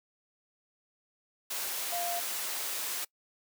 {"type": "tone in noise", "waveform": "sine", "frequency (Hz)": 696, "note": "F5", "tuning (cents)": -6, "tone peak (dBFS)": -33, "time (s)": [1.92, 2.2], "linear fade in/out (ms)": 10, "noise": "white", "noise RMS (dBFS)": -35, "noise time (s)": [1.5, 3.05], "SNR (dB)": -1, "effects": ["noise-tail reverb RT60 0.1 s tail -24 dB re dry", "high-pass 400 Hz 12 dB/octave"]}